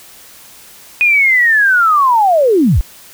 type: linear sweep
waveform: sine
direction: down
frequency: 2489 to 32.7 Hz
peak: -7 dBFS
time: 1.01-2.81 s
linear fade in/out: 0 ms
effects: white hiss -39 dBFS RMS until 3.13 s